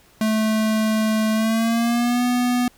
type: tone with pitch glide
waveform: square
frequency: 217.9 to 246 Hz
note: A3 to B3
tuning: -17 to -7 cents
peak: -18 dBFS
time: 0.21-2.68 s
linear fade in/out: 2 ms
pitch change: +210 cents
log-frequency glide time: 1.33-2.23 s
effects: pink hiss -54 dBFS RMS until 2.77 s